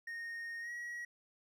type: tone with pitch glide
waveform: triangle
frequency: 1852 to 1910.7 Hz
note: A#6 to A#6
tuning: -12 to +42 cents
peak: -39 dBFS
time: 0.07-1.05 s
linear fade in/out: 5 ms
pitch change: +54 cents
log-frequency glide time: 0.61-0.71 s
effects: none